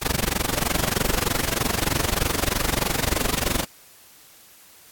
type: noise with amplitude modulation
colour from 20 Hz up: pink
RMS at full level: -20 dBFS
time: 0.01-3.65 s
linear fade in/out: 20 ms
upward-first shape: sine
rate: 23.2 Hz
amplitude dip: 95%
effects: white hiss -50 dBFS RMS until 4.91 s + AAC 64 kbps